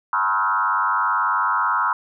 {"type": "tone with frequency modulation", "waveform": "sine", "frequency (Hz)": 1174.7, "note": "D6", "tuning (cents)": 0, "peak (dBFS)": -17, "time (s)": [0.13, 1.93], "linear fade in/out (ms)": 2, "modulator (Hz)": 98.3, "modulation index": 2.7, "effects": []}